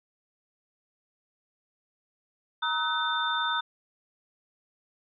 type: tone cluster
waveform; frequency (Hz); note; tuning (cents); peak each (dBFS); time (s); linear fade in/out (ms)
sine; 941 / 1276 / 1505 / 3586; A#5 / D#6 / F#6 / A7; +16 / +43 / +29 / +32; -31; 2.62-3.61; 10
effects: none